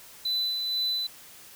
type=tone with tremolo; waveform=triangle; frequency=4000 Hz; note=B7; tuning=21 cents sharp; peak=-23 dBFS; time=0.25-1.07 s; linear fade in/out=5 ms; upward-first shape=sine; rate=2.1 Hz; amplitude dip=35%; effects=white hiss -49 dBFS RMS until 1.55 s